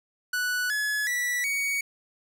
45% pulse tone with pitch steps, 1480 / 1700.1 / 1952.9 / 2243 Hz, F#6 / G#6 / B6 / C#7, 0 / +40 / -20 / +20 cents, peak -25 dBFS, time 0.33-1.81 s, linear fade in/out 5 ms, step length 370 ms, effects none

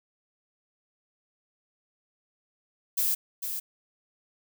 violet noise with echo, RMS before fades -26 dBFS, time 2.97-3.15 s, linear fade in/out 10 ms, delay 450 ms, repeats 1, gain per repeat -7 dB, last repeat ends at 3.6 s, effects none

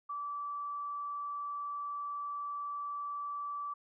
sine tone, 1158 Hz, D6, 25 cents flat, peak -36 dBFS, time 0.09-3.74 s, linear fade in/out 10 ms, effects none

